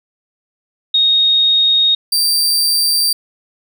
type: tone pair in turn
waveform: sine / sawtooth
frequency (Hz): 3729 / 4686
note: A#7 / D8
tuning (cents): 0 / -5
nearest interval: major third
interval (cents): 395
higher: second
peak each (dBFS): -9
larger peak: neither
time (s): 0.94-1.95 / 2.12-3.13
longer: neither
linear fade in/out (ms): 5
effects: none